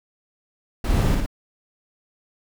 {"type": "noise with echo", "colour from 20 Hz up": "brown", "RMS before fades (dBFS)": -20, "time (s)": [0.84, 1.15], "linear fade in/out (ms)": 5, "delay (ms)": 56, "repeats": 2, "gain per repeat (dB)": -2, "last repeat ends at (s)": 1.262, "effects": []}